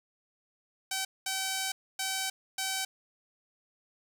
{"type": "tone bursts at uneven times", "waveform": "5% pulse", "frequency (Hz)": 767, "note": "G5", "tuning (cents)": -38, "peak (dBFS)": -19, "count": 4, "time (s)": [[0.91, 1.05], [1.26, 1.72], [1.99, 2.3], [2.58, 2.85]], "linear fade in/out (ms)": 5, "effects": []}